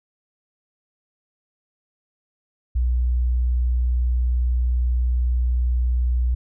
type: tone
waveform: sine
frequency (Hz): 61.2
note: B1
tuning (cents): -15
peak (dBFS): -17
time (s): 2.75-6.35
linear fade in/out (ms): 10
effects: none